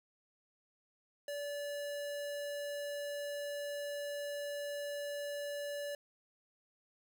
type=tone; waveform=square; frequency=577 Hz; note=D5; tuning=31 cents flat; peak=-39 dBFS; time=1.28-5.95 s; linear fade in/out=2 ms; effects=none